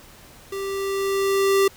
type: tone with level ramp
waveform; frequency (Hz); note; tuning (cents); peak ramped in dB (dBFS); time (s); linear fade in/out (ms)
square; 392; G4; 0; -28 to -15; 0.52-1.68; 5
effects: pink hiss -47 dBFS RMS until 1.76 s